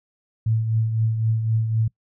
sine tone with tremolo, 111.6 Hz, A2, 25 cents sharp, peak -16 dBFS, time 0.46-1.88 s, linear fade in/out 5 ms, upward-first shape triangle, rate 3.9 Hz, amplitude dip 55%, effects noise-tail reverb RT60 0.1 s tail -24 dB re dry

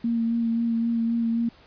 sine tone with vibrato, 230.9 Hz, A#3, 16 cents flat, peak -21 dBFS, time 0.04-1.49 s, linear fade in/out 5 ms, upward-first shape sine, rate 3.8 Hz, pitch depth 19 cents each way, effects pink hiss -54 dBFS RMS until 1.66 s + resampled to 11025 Hz

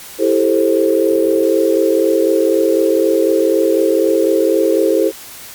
sine chord, A minor seventh, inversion second, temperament just, 330 / 396 / 440 / 528 Hz, E4 / G4 / A4 / C5, +2 / +18 / 0 / +16 cents, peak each -16 dBFS, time 0.18-5.12 s, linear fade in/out 50 ms, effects white hiss -34 dBFS RMS until 5.54 s + Opus 48 kbps

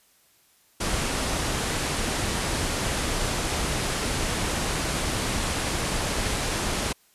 pink low-pass noise, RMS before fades -27 dBFS, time 0.8-6.93 s, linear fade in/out 10 ms, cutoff 11000 Hz, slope 48 dB/octave, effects white hiss -61 dBFS RMS until 7.14 s + resampled to 32000 Hz

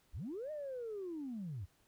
sine linear two-way sweep, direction up then down, 34.24 to 622.3 to 80 Hz, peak -39 dBFS, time 0.13-1.66 s, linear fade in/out 20 ms, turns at 0.51 s, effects tanh soft clip ceiling -36 dBFS + pink hiss -72 dBFS RMS until 1.87 s

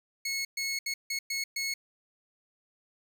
20% pulse tone bursts at uneven times, 2187 Hz, C#7, 24 cents flat, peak -25 dBFS, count 6, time 0.25-0.45 / 0.57-0.79 / 0.86-0.94 / 1.1-1.19 / 1.3-1.44 / 1.56-1.74 s, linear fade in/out 5 ms, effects none

